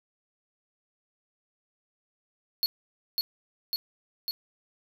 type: tone with echo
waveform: square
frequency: 4369 Hz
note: C#8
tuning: 26 cents flat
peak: -23 dBFS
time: 2.63-2.66 s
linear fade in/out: 0 ms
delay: 550 ms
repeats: 3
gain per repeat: -2 dB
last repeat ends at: 4.31 s
effects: none